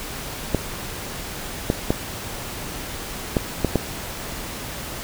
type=clicks; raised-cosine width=2 ms; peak=-4 dBFS; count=6; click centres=0.547 / 1.701 / 1.905 / 3.368 / 3.647 / 3.757 s; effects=pink hiss -32 dBFS RMS until 5.03 s